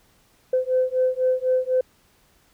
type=beating tone pair; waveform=sine; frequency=510 / 514 Hz; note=C5 / C5; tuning=-44 / -31 cents; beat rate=4 Hz; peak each=-21 dBFS; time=0.53-1.81 s; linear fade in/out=5 ms; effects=tanh soft clip ceiling -11 dBFS + pink hiss -60 dBFS RMS until 2.53 s